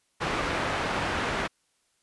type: low-pass noise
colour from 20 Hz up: white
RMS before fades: -29 dBFS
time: 0.2-1.48 s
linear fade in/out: 20 ms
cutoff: 1700 Hz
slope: 12 dB/octave
effects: white hiss -71 dBFS RMS until 2.02 s + resampled to 24000 Hz